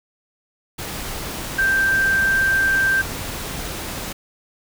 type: tone in noise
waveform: sine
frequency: 1570 Hz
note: G6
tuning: 2 cents sharp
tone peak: -15 dBFS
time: 1.58-3.02 s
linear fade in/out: 10 ms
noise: pink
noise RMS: -29 dBFS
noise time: 0.78-4.13 s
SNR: +11 dB
effects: none